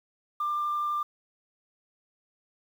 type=tone with vibrato; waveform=sine; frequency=1191 Hz; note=D6; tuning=24 cents sharp; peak=-25 dBFS; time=0.4-1.03 s; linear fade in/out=5 ms; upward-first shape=triangle; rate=12 Hz; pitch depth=8 cents each way; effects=tanh soft clip ceiling -23 dBFS + 9-bit